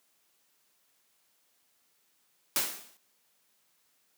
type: noise with exponential decay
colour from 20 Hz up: white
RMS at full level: -25 dBFS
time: 2.56-2.97 s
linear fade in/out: 1 ms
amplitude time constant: 89 ms
effects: white hiss -71 dBFS RMS until 4.17 s + high-pass 150 Hz 12 dB/octave